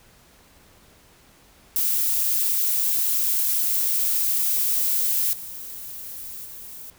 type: noise with level steps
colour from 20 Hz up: violet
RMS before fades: -22 / -36 / -39 dBFS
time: 1.76-6.9 s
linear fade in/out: 0 ms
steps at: 5.33 / 6.45 s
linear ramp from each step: 2 ms
effects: pink hiss -54 dBFS RMS until 6.98 s